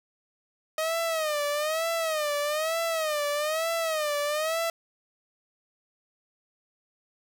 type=tone with vibrato; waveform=sawtooth; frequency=622.3 Hz; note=D#5; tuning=in tune; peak=-22 dBFS; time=0.78-4.7 s; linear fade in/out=2 ms; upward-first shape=sine; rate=1.1 Hz; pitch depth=120 cents each way; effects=none